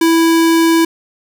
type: tone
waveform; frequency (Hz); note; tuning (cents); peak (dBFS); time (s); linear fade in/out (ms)
square; 329.6; E4; 0; -9; 0.01-0.85; 5
effects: none